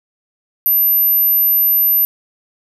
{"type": "tone", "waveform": "sine", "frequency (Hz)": 12150, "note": "F#9", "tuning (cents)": 45, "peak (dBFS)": -10, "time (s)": [0.66, 2.05], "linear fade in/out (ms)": 0, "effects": []}